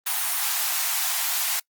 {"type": "high-pass noise", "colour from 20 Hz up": "white", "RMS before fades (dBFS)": -25, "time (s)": [0.06, 1.6], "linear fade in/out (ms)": 10, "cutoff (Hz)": 670, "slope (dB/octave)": 96, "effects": ["noise-tail reverb RT60 0.1 s tail -24 dB re dry", "Opus 32 kbps"]}